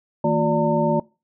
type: tone cluster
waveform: sine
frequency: 160.3 / 228.5 / 358.7 / 584 / 908 Hz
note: E3 / A#3 / F4 / D5 / A#5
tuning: -48 / -34 / +46 / -10 / -46 cents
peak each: -24 / -22 / -25 / -21 / -23 dBFS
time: 0.24-1 s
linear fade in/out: 5 ms
effects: noise-tail reverb RT60 0.3 s tail -23 dB re dry